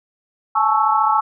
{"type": "chord", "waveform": "sine", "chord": "A major seventh", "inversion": "third", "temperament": "equal with one note detuned", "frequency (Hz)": [845.6, 880, 1108.7, 1318.5], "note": ["G#5", "A5", "C#6", "E6"], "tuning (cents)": [31, 0, 0, 0], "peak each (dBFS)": -19, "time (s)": [0.55, 1.21], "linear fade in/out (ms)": 10, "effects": []}